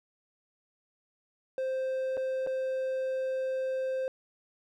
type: tone with dropouts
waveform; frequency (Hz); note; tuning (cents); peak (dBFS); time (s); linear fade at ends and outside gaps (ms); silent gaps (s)
triangle; 523.3; C5; 0; -27; 1.58-4.08; 1; 2.17-2.175 / 2.465-2.471
effects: none